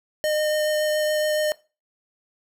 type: tone with vibrato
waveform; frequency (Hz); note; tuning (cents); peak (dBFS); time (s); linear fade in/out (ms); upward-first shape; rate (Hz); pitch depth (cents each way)
square; 610; D#5; -34; -21; 0.24-1.52; 0; triangle; 7.1; 11
effects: noise-tail reverb RT60 0.3 s tail -20 dB re dry